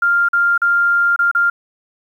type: tone with dropouts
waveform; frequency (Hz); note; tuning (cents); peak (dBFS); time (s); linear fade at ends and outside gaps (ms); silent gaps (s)
sine; 1396.9; F6; 0; -11; 0.02-1.5; 5; 0.287-0.331 / 0.578-0.617 / 1.162-1.19 / 1.314-1.349
effects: 8-bit